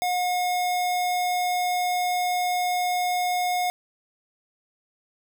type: tone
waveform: square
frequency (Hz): 721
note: F#5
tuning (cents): -45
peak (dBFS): -23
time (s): 0.02-3.7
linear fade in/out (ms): 0
effects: none